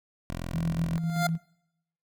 10% pulse tone, 42.67 Hz, F1, 39 cents flat, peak -25 dBFS, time 0.3-0.98 s, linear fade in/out 0 ms
sine tone with tremolo, 164.81 Hz, E3, in tune, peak -25 dBFS, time 0.53-1.38 s, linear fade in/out 20 ms, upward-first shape square, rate 7.9 Hz, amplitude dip 35%
25% pulse tone with exponential growth, 698.5 Hz, F5, in tune, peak -18 dBFS, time 0.94-1.27 s, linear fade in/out 5 ms, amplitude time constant 70 ms
effects noise-tail reverb RT60 0.8 s tail -25 dB re dry

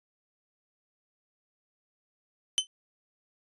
sawtooth tone with exponential decay, 3054 Hz, G7, 46 cents flat, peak -15 dBFS, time 2.58-2.67 s, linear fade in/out 0 ms, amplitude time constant 18 ms, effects resampled to 24000 Hz

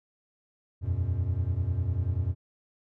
triangle chord, E suspended second, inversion none, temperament equal with one note detuned, 82.41 / 92.5 / 121.21 Hz, E2 / F#2 / B2, 0 / 0 / -32 cents, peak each -29 / -26 / -31 dBFS, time 0.81-2.35 s, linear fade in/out 50 ms, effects none

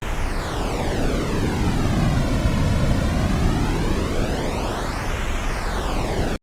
brown noise with flanger, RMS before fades -21 dBFS, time 0.02-6.36 s, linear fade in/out 0 ms, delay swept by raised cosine 0.21 to 2.51 ms, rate 0.19 Hz, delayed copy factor -0.6, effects low-pass 10000 Hz 12 dB/octave + Opus 24 kbps

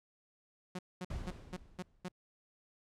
sawtooth tone bursts, 181.8 Hz, F#3, 30 cents flat, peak -35 dBFS, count 6, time 0.75-2.084 s, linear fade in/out 5 ms, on 39 ms, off 220 ms
brown noise with exponential decay, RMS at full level -37 dBFS, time 1.1-2.12 s, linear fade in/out 5 ms, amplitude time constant 220 ms
effects low-pass 9000 Hz 12 dB/octave

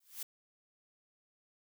blue noise with exponential growth, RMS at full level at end -37 dBFS, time 0-0.23 s, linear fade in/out 5 ms, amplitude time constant 48 ms, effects none

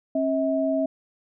sine tone pair together, 270.6 / 643 Hz, C#4 / E5, -42 / -43 cents, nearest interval octave + minor third, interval 1499 cents, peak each -24 / -23 dBFS, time 0.15-0.86 s, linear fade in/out 5 ms, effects none

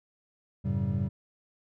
triangle tone cluster, 91.9 / 107.5 / 136.8 / 192.1 Hz, F#2 / A2 / C#3 / G3, -11 / -40 / -23 / -35 cents, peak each -30 dBFS, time 0.64-1.09 s, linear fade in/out 20 ms, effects none

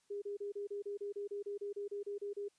sine tone bursts, 406.1 Hz, G#4, 39 cents flat, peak -38 dBFS, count 16, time 0.1-2.485 s, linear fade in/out 10 ms, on 120 ms, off 31 ms, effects white hiss -75 dBFS RMS until 2.58 s + resampled to 22050 Hz

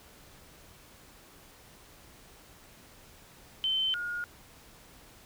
sine tone pair in turn, 3080 / 1431.1 Hz, G7 / F6, -31 / +42 cents, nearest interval octave + minor second, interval 1327 cents, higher first, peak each -26 / -32 dBFS, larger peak first, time 3.64-3.94 / 3.94-4.24 s, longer neither, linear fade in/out 0 ms, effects pink hiss -55 dBFS RMS until 5.25 s

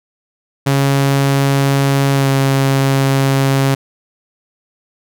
sawtooth tone with pitch glide, 138.2 to 136.14 Hz, C#3 to C#3, -5 to -31 cents, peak -7 dBFS, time 0.66-3.75 s, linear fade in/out 10 ms, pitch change -26 cents, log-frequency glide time 2.13-2.29 s, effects none

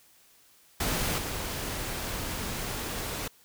pink noise with level steps, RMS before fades -29 / -34 dBFS, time 0.8-3.28 s, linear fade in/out 5 ms, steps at 1.18 s, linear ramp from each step 2 ms, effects white hiss -60 dBFS RMS until 3.44 s

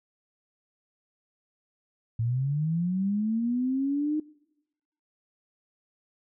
sine linear sweep, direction up, 110.8 to 308.9 Hz, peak -24 dBFS, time 2.19-4.2 s, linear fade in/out 5 ms, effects noise-tail reverb RT60 1.0 s tail -25 dB re dry

